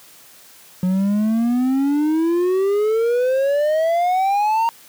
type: exponential sweep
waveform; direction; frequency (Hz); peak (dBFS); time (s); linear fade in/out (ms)
triangle; up; 180.6 to 932.3; -13; 0.83-4.69; 0
effects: white hiss -46 dBFS RMS until 4.88 s + high-pass 100 Hz 12 dB/octave